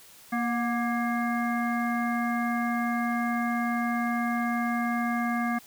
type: harmonic tone with a mistuned harmonic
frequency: 235.6 Hz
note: A#3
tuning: 19 cents sharp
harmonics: 1 / 3 / 5 / 7 / 9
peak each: -27 / -32 / -34 / -35 / -37 dBFS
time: 0.32-5.59 s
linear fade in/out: 10 ms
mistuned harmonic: 3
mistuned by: +40 cents
effects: white hiss -52 dBFS RMS until 5.66 s